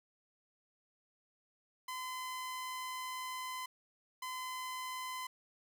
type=tone bursts at uneven times; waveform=sawtooth; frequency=1022 Hz; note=C6; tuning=41 cents flat; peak=-36 dBFS; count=2; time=1.88-3.66 / 4.22-5.27 s; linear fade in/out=5 ms; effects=none